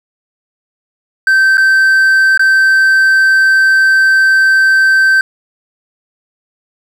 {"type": "tone with dropouts", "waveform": "triangle", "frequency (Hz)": 1553, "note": "G6", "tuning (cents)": -17, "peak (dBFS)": -4, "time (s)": [1.27, 5.21], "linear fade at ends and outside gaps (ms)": 2, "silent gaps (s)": [[1.572, 1.579], [2.376, 2.394]], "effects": []}